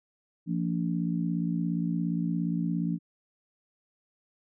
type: harmonic tone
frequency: 57.2 Hz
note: A#1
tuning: 32 cents flat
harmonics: 3 / 4 / 5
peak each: -28 / -33 / -33 dBFS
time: 0.46-2.99 s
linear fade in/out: 50 ms
effects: none